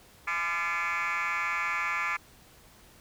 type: tone with frequency modulation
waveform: sine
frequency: 1725 Hz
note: A6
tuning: 35 cents flat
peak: -25 dBFS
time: 0.27-2.17 s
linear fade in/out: 10 ms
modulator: 177 Hz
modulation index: 4
effects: tanh soft clip ceiling -26 dBFS + pink hiss -56 dBFS RMS until 3 s